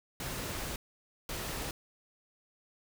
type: noise bursts at uneven times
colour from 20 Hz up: pink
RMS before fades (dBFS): -38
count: 2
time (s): 0.2-0.76 / 1.29-1.71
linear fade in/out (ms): 2
effects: none